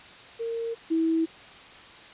sine tone pair in turn, 460.1 / 325.3 Hz, A#4 / E4, -23 / -23 cents, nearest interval tritone, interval 600 cents, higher first, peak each -28 / -21 dBFS, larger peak second, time 0.39-0.75 / 0.9-1.26 s, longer neither, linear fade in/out 20 ms, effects white hiss -47 dBFS RMS until 2.13 s + resampled to 8000 Hz

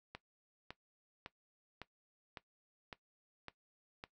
click train, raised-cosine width 0.3 ms, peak -29 dBFS, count 8, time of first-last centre 0.15-4.039 s, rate 1.8 Hz, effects noise-tail reverb RT60 0.1 s tail -17 dB re dry

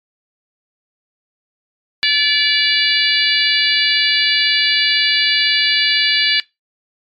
harmonic tone, 578 Hz, D5, 28 cents flat, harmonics 3 / 4 / 5 / 6 / 7 / 8, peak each -19 / -19 / -19 / -19 / -19 / -19 dBFS, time 2.03-6.4 s, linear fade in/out 0 ms, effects noise-tail reverb RT60 0.2 s tail -21 dB re dry + MP3 64 kbps

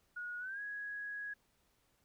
sine tone with pitch glide, 1449 to 1664.5 Hz, F#6 to G#6, -37 to +3 cents, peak -40 dBFS, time 0.16-1.34 s, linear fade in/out 10 ms, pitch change +240 cents, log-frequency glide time 0.39-0.61 s, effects pink hiss -75 dBFS RMS until 2.04 s

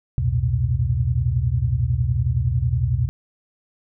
sine tone cluster, 67.7 / 86.9 / 114.7 / 125.6 Hz, C#2 / F2 / A#2 / B2, -40 / -8 / -28 / +30 cents, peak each -25 / -24 / -24 / -21 dBFS, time 0.18-3.09 s, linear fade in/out 0 ms, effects none

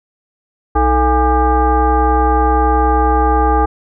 sine tone with frequency modulation, 440.6 Hz, A4, 2 cents sharp, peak -9 dBFS, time 0.75-3.66 s, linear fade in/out 10 ms, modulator 379 Hz, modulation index 1.8, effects none

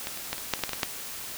clicks, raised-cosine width 0.2 ms, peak -14 / -22 / -11 / -20 / -6 / -21 / -8 / -14 / -12 / -23 / -6 dBFS, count 11, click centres 0.071 / 0.174 / 0.33 / 0.381 / 0.537 / 0.592 / 0.637 / 0.693 / 0.733 / 0.795 / 0.832 s, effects white hiss -38 dBFS RMS until 1.37 s

